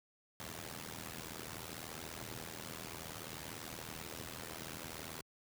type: noise with amplitude modulation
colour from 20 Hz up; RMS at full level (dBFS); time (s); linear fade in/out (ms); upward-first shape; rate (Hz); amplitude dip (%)
pink; -42; 0.4-5.21; 0; sine; 80.6; 90
effects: high-pass 80 Hz 12 dB/octave